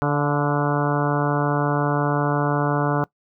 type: harmonic tone with a mistuned harmonic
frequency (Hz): 145.6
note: D3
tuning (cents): -15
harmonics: 1 / 2 / 3 / 4 / 5 / 6 / 7 / 8 / 9 / 10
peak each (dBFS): -22 / -25 / -27 / -28 / -29 / -30 / -30 / -31 / -32 / -32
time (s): 0.02-3.04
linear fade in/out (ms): 0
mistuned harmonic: 5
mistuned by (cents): -26
effects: noise-tail reverb RT60 0.1 s tail -22 dB re dry